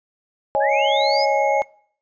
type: chord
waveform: sine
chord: C# suspended second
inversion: none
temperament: equal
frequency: 554.4 / 622.3 / 830.6 Hz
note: C#5 / D#5 / G#5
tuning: 0 / 0 / 0 cents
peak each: -20 / -22 / -19 dBFS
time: 0.55-1.62 s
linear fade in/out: 0 ms
type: linear sweep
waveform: sine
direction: up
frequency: 1568 to 5220 Hz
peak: -23 dBFS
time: 0.6-1.26 s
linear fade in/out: 20 ms
type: tone with pitch glide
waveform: triangle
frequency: 2148 to 2167 Hz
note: C7 to C#7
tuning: +45 to -40 cents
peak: -25 dBFS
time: 0.68-1.65 s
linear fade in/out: 50 ms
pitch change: +15 cents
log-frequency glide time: 1.03-1.1 s
effects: noise-tail reverb RT60 0.6 s tail -24 dB re dry + resampled to 16000 Hz